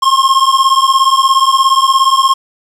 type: beating tone pair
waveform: square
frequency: 1063 / 1080 Hz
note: C6 / C#6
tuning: +27 / -45 cents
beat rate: 17 Hz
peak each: -11 dBFS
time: 0.02-2.34 s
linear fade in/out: 10 ms
effects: low-pass 8000 Hz 12 dB/octave + 7-bit